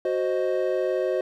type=chord; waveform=triangle; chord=C diminished; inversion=second; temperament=equal; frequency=370 / 523.3 / 622.3 Hz; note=Gb4 / C5 / Eb5; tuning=0 / 0 / 0 cents; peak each=-24 / -24 / -26 dBFS; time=0.05-1.21 s; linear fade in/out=2 ms; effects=none